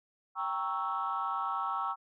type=chord; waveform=sine; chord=G diminished seventh; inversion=none; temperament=equal; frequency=784 / 932.3 / 1108.7 / 1318.5 Hz; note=G5 / Bb5 / Db6 / Fb6; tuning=0 / 0 / 0 / 0 cents; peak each=-37 / -37 / -35 / -34 dBFS; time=0.35-1.96 s; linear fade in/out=50 ms; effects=tanh soft clip ceiling -23 dBFS